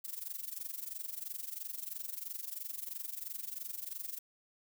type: noise with amplitude modulation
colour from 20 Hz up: violet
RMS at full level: -39 dBFS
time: 0.04-4.19 s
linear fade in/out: 10 ms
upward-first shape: sine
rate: 23 Hz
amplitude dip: 85%
effects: none